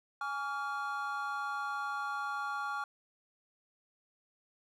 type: chord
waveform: triangle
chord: Db major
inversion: second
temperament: equal with one note detuned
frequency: 830.6 / 1137.9 / 1396.9 Hz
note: Ab5 / Db6 / F6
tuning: 0 / +45 / 0 cents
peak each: -38 / -37 / -36 dBFS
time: 0.21-2.84 s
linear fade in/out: 2 ms
effects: none